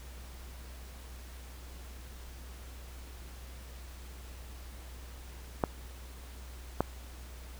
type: clicks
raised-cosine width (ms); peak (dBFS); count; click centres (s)
1; -12; 2; 5.638 / 6.806
effects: added 62 Hz sine -45 dBFS peak until 7.59 s + pink hiss -53 dBFS RMS until 7.59 s